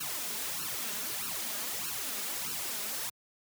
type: noise with flanger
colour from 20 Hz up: white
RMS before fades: -36 dBFS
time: 0-3.1 s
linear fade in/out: 10 ms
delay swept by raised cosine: 0.71 to 4.91 ms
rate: 1.6 Hz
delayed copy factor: +0.95
effects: high-pass 100 Hz 12 dB/octave